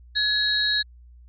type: tone cluster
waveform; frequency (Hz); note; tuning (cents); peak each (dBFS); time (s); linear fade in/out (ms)
sine; 1694 / 3854 / 4229; G#6 / B7 / C8; +34 / -43 / +18; -24; 0.15-0.83; 20
effects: added 60 Hz sine -45 dBFS peak until 1.28 s + MP3 48 kbps